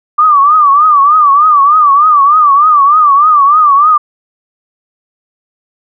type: tone with vibrato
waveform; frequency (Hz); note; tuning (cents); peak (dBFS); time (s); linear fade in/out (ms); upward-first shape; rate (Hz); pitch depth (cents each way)
sine; 1179; D6; +6; -3; 0.18-3.98; 10; triangle; 3.3; 140
effects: none